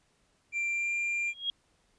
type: tone with pitch glide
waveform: triangle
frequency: 2365 to 2387 Hz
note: D7 to D7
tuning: +12 to +28 cents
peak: -27 dBFS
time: 0.52-1.34 s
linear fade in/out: 50 ms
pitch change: +16 cents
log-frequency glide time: 0.69-0.93 s
type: tone with exponential growth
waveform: sine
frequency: 3279 Hz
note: G#7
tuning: 23 cents flat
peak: -25 dBFS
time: 1.27-1.5 s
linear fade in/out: 1 ms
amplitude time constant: 49 ms
effects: pink hiss -70 dBFS RMS until 1.98 s + resampled to 22050 Hz